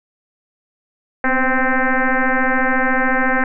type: tone with frequency modulation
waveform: sine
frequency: 784 Hz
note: G5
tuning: in tune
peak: -13 dBFS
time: 1.24-3.44 s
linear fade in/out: 2 ms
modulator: 259 Hz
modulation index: 4.5
effects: none